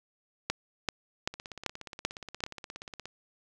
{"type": "two click trains", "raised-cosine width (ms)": 0.2, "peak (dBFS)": [-11, -24], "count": [6, 30], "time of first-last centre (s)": [[0.5, 2.438], [1.34, 3.056]], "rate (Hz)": [2.58, 16.9], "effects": []}